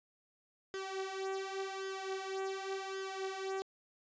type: tone with flanger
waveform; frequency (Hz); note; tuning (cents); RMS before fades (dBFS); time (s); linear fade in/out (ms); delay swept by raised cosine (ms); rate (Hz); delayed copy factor
sawtooth; 385; G4; -31; -40; 0.74-3.62; 0; 0.6 to 5.1; 0.89; +0.7
effects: resampled to 16000 Hz